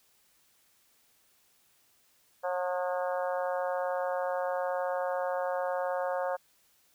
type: harmonic tone with a mistuned harmonic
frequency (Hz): 180.9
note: F#3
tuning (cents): -39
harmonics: 3 / 4 / 5 / 6 / 7 / 8 / 9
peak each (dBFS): -31 / -35 / -38 / -42 / -43 / -44 / -45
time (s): 2.43-6.37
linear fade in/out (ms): 20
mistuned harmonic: 7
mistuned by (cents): -40
effects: white hiss -67 dBFS RMS until 6.94 s